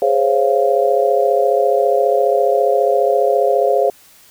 sine chord, Db major seventh, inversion second, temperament just, 415.8 / 519.7 / 554.4 / 693 Hz, Ab4 / C5 / Db5 / F5, +2 / -12 / 0 / -14 cents, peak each -17 dBFS, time 0.02-3.9 s, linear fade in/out 2 ms, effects white hiss -47 dBFS RMS until 4.3 s

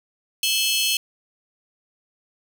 sawtooth tone cluster, 2622 / 3034 / 3263 / 4284 Hz, E7 / F#7 / G#7 / C8, -10 / +43 / -31 / +40 cents, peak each -22 dBFS, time 0.43-0.97 s, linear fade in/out 2 ms, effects none

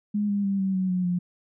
sine tone with pitch steps, 207.4 / 202.1 / 196.89 / 191.84 / 186.92 / 182.12 / 177.45 Hz, G#3 / G#3 / G3 / G3 / F#3 / F#3 / F3, -2 / -47 / +8 / -37 / +18 / -27 / +28 cents, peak -22 dBFS, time 0.14-1.19 s, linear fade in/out 10 ms, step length 150 ms, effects none

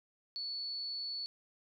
sine tone, 4435 Hz, C#8, in tune, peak -37 dBFS, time 0.36-1.26 s, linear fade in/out 0 ms, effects none

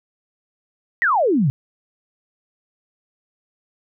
sine exponential sweep, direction down, 1975.5 to 122.5 Hz, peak -14 dBFS, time 1.02-1.5 s, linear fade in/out 0 ms, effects none

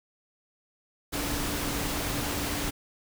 sine tone in noise, 289.1 Hz, D4, 27 cents flat, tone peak -37 dBFS, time 1.12-2.71 s, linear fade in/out 20 ms, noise pink, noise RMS -31 dBFS, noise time 1.12-2.71 s, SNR -9 dB, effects none

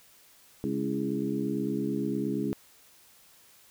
harmonic tone with a mistuned harmonic, 68.8 Hz, C#2, 12 cents flat, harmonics 2 / 3 / 4 / 5 / 6, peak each -38 / -32 / -32 / -34 / -36 dBFS, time 0.64-2.53 s, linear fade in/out 0 ms, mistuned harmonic 5, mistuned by -54 cents, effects white hiss -58 dBFS RMS until 3.7 s

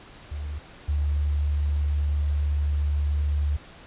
sine tone pair in turn, 73.42 / 73.14 Hz, D2 / D2, 0 / -7 cents, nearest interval unison, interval 7 cents, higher first, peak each -29 / -21 dBFS, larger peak second, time 0.31-0.59 / 0.88-3.57 s, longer second, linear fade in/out 10 ms, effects pink hiss -47 dBFS RMS until 3.86 s + resampled to 8000 Hz

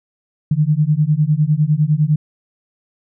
sine beating tone pair, 146.9 / 156.8 Hz, D3 / D#3, +1 / +14 cents, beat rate 9.9 Hz, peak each -15 dBFS, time 0.51-2.16 s, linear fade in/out 5 ms, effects none

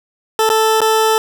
20% pulse tone with dropouts, 440 Hz, A4, in tune, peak -6 dBFS, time 0.39-1.18 s, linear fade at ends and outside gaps 1 ms, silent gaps 0.491-0.5 / 0.805-0.816 s, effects none

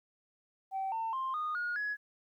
sine tone with pitch steps, 771 / 901.1 / 1053.2 / 1231 / 1438.7 / 1681.6 Hz, G5 / A5 / C6 / D#6 / F#6 / G#6, -29 / +41 / +11 / -19 / -49 / +21 cents, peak -31 dBFS, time 0.71-1.97 s, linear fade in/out 50 ms, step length 210 ms, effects tanh soft clip ceiling -29 dBFS + 12-bit

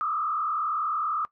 sine tone with frequency modulation, 1244.5 Hz, D#6, in tune, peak -25 dBFS, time 0.01-1.25 s, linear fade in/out 0 ms, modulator 40 Hz, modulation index 1.8, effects noise-tail reverb RT60 0.1 s tail -18 dB re dry

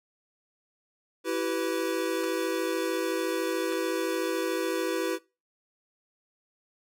square chord, E minor, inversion none, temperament equal with one note detuned, 329.6 / 383.3 / 493.9 Hz, E4 / G4 / B4, 0 / -39 / 0 cents, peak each -32 dBFS, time 1.24-5.19 s, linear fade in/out 50 ms, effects noise-tail reverb RT60 0.3 s tail -24 dB re dry + AAC 64 kbps

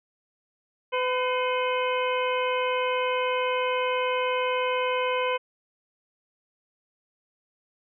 harmonic tone with a mistuned harmonic, 505 Hz, B4, 39 cents sharp, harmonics 1 / 2 / 3 / 4 / 5 / 6, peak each -26 / -28 / -36 / -35 / -34 / -36 dBFS, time 0.92-5.38 s, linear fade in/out 20 ms, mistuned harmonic 4, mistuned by +99 cents, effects none

